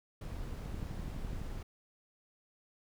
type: noise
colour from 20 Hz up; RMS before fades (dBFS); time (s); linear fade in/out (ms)
brown; -41; 0.21-1.63; 5
type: click train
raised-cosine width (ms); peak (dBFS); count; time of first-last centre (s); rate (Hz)
5; -29; 10; 0.66-1.416; 11.9
effects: none